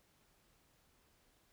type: silence
effects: pink hiss -72 dBFS RMS until 1.52 s